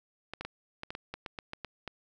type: clicks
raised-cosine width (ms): 0.3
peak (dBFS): -22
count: 12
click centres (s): 0.336 / 0.41 / 0.45 / 0.834 / 0.905 / 0.951 / 1.14 / 1.262 / 1.388 / 1.534 / 1.647 / 1.877
effects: none